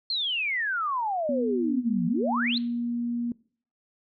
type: exponential two-way sweep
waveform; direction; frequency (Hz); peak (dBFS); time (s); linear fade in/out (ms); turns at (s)
sine; down then up; 4303 to 164.81 to 4303; -25; 0.1-2.58; 2; 2.06
type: tone with pitch glide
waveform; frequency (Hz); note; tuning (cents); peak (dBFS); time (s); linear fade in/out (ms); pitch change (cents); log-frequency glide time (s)
sine; 247.3 to 237.9; B3 to A#3; +3 to +35; -26; 1.29-3.32; 2; -68; 1.49-2.09
effects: noise-tail reverb RT60 0.5 s tail -22 dB re dry

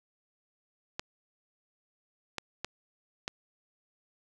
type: clicks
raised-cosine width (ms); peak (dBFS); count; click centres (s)
0.2; -16; 4; 0.995 / 2.383 / 2.646 / 3.279
effects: none

